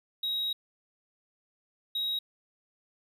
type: tone pair in turn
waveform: triangle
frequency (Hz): 3809 / 3809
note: A#7 / A#7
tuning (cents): +37 / +37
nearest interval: unison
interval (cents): 0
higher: neither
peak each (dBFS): -27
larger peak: neither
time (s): 0.23-0.53 / 1.95-2.19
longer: first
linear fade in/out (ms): 5
effects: none